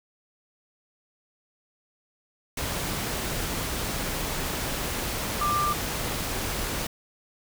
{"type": "tone in noise", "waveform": "sine", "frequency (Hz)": 1187, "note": "D6", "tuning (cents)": 18, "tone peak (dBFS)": -23, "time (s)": [5.41, 5.73], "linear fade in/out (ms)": 5, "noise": "pink", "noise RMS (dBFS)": -30, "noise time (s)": [2.57, 6.87], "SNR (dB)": 4, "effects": []}